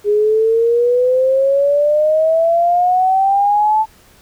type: exponential sweep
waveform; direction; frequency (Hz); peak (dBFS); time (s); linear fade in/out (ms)
sine; up; 410.3 to 880; -10; 0.04-3.86; 50
effects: pink hiss -48 dBFS RMS until 4.21 s